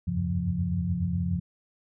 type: tone cluster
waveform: sine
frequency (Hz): 80.1 / 89.5 / 96.7 / 135.4 / 174.8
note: E2 / F2 / G2 / C#3 / F3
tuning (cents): -49 / +43 / -23 / -40 / +2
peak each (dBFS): -35 / -32 / -32 / -35 / -28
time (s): 0.07-1.4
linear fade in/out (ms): 10
effects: none